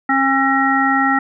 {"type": "harmonic tone", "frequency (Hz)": 270, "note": "C#4", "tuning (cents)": -45, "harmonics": [1, 3, 5, 7], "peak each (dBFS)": [-18, -18, -18, -18], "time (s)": [0.09, 1.19], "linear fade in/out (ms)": 5, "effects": []}